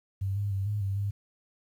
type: tone with pitch steps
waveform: sine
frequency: 97.2 / 101.6 / 97.3 / 104.3 / 97.9 / 100.8 Hz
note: G2 / G#2 / G2 / G#2 / G2 / G2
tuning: -14 / -38 / -12 / +8 / -2 / +49 cents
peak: -27 dBFS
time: 0.21-1.11 s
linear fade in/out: 10 ms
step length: 150 ms
effects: 10-bit